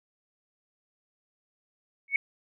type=tone with exponential growth; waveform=sine; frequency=2217 Hz; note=C#7; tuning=in tune; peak=-16 dBFS; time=2.08-2.16 s; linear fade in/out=2 ms; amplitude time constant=16 ms; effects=none